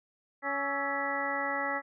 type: harmonic tone with a mistuned harmonic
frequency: 280 Hz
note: C#4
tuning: 18 cents sharp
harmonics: 1 / 2 / 3 / 4 / 5 / 6 / 7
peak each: -41 / -37 / -36 / -40 / -37 / -39 / -34 dBFS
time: 0.42-1.82 s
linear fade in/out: 50 ms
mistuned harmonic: 5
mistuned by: -98 cents
effects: none